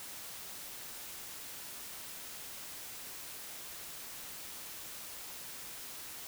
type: silence
effects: white hiss -46 dBFS RMS until 6.27 s